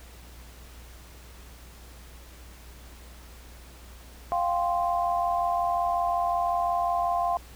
sine chord, F suspended second, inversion none, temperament equal, 698.5 / 784 / 1046.5 Hz, F5 / G5 / C6, 0 / 0 / 0 cents, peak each -25 / -31 / -29 dBFS, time 4.32-7.37 s, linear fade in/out 0 ms, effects added 60 Hz sine -46 dBFS peak until 7.55 s + pink hiss -51 dBFS RMS until 7.55 s

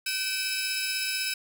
sawtooth tone cluster, 1530 / 2348 / 2588 / 3907 / 5160 Hz, G6 / D7 / E7 / B7 / E8, -42 / -1 / -32 / -19 / -38 cents, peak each -32 / -33 / -30 / -33 / -30 dBFS, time 0.06-1.34 s, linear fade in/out 5 ms, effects none

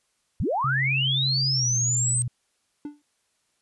sine linear sweep, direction up, 50.5 to 8372 Hz, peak -22 dBFS, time 0.4-2.22 s, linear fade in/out 0 ms
sine tone with pitch glide, 134 to 122.17 Hz, C3 to B2, +42 to -18 cents, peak -25 dBFS, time 0.64-2.28 s, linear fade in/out 5 ms, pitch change -160 cents, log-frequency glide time 1.53-1.67 s
triangle tone with exponential decay, 293.7 Hz, D4, in tune, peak -26 dBFS, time 2.85-3.02 s, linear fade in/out 2 ms, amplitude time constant 36 ms
effects white hiss -71 dBFS RMS until 3.61 s + resampled to 24000 Hz

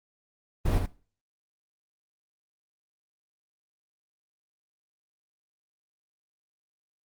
brown noise with echo, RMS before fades -24 dBFS, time 0.65-0.79 s, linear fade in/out 10 ms, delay 74 ms, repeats 1, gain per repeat -5 dB, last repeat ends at 0.864 s, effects noise-tail reverb RT60 0.4 s tail -19 dB re dry + Opus 32 kbps

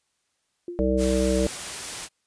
sine tone with exponential decay, 349.2 Hz, F4, in tune, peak -28 dBFS, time 0.68-1.03 s, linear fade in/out 2 ms, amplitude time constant 75 ms
harmonic tone, 64.5 Hz, C2, 24 cents flat, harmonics 1 / 3 / 5 / 7 / 9, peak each -26 / -26 / -26 / -26 / -26 dBFS, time 0.79-1.47 s, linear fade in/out 0 ms
white noise, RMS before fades -33 dBFS, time 0.97-2.09 s, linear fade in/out 50 ms
effects white hiss -73 dBFS RMS until 2.26 s + resampled to 22050 Hz

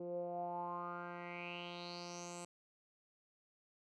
10% pulse tone with low-pass filter sweep, 174.61 Hz, F3, in tune, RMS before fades -45 dBFS, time 0-2.45 s, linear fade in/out 5 ms, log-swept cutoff 430 to 8300 Hz, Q 6.2, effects none

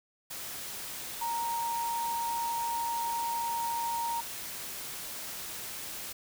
sine tone in noise, 932.3 Hz, A#5, in tune, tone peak -30 dBFS, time 1.21-4.21 s, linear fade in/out 10 ms, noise white, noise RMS -40 dBFS, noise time 0.3-6.13 s, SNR +7 dB, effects none

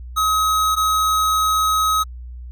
square tone pair in turn, 1271 / 1271 Hz, D#6 / D#6, +36 / +36 cents, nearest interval unison, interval 0 cents, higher neither, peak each -16 dBFS, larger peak neither, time 0.16-0.76 / 0.76-2.04 s, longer second, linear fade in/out 20 ms, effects added 61 Hz sine -31 dBFS peak until 2.51 s + AAC 64 kbps

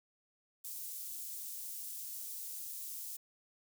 white high-pass noise, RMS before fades -44 dBFS, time 0.64-3.17 s, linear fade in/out 10 ms, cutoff 7500 Hz, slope 12 dB/octave, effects none

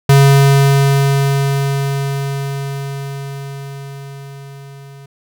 square tone with level ramp, 138.59 Hz, C#3, in tune, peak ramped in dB -5 to -35 dBFS, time 0.09-5.06 s, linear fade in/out 5 ms, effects none

